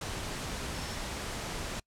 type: tone in noise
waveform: sine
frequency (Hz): 5410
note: E8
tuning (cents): +44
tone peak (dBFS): -48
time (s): 0.74-0.96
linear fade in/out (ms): 5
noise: pink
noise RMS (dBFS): -37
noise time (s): 0.01-1.8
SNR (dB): -14
effects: noise-tail reverb RT60 0.1 s tail -25 dB re dry + low-pass 9000 Hz 12 dB/octave